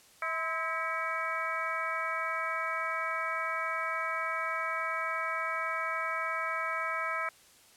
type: harmonic tone with a mistuned harmonic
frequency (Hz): 323.5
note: E4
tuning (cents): -32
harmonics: 2 / 3 / 4 / 5 / 6 / 7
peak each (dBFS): -40 / -40 / -34 / -39 / -40 / -37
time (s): 0.22-7.29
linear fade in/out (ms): 2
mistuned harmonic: 3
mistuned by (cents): +95
effects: white hiss -59 dBFS RMS until 7.76 s + low-pass 11000 Hz 12 dB/octave